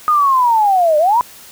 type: linear two-way sweep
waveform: sine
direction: down then up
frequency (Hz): 1244.5 to 587.3 to 1010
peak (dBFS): -9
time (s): 0.08-1.21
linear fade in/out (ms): 0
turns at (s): 0.98
effects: white hiss -39 dBFS RMS until 1.51 s